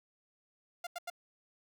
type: tone bursts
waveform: sawtooth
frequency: 698.5 Hz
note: F5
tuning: in tune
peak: -34 dBFS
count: 3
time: 0.84-1.101 s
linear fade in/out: 5 ms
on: 29 ms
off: 87 ms
effects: none